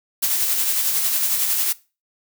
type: noise with tremolo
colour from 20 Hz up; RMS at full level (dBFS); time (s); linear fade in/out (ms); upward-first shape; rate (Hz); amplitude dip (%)
blue; -19; 0.22-1.73; 10; sine; 11; 35
effects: noise-tail reverb RT60 0.3 s tail -20 dB re dry